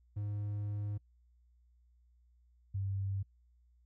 triangle / sine tone pair in turn, 103.3 / 97.63 Hz, G#2 / G2, -9 / -7 cents, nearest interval minor second, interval 98 cents, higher first, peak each -33 / -33 dBFS, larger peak neither, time 0.16-0.98 / 2.74-3.23 s, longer first, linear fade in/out 10 ms, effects noise-tail reverb RT60 0.1 s tail -25 dB re dry + added 60 Hz sine -64 dBFS peak until 3.85 s

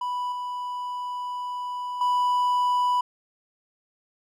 triangle tone with level steps, 987.8 Hz, B5, in tune, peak -24 / -27 / -18 dBFS, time 0.01-3.01 s, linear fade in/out 5 ms, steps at 0.32 / 2.01 s, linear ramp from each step 2 ms, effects none

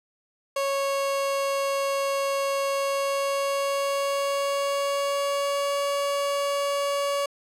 30% pulse tone with pitch glide, 552 to 564.9 Hz, C#5 to C#5, -7 to +33 cents, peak -21 dBFS, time 0.56-7.26 s, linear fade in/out 5 ms, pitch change +40 cents, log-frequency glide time 2.71-5.8 s, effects low-pass 12000 Hz 12 dB/octave

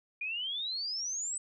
sine exponential sweep, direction up, 2408 to 8140 Hz, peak -33 dBFS, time 0.21-1.38 s, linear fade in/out 5 ms, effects none

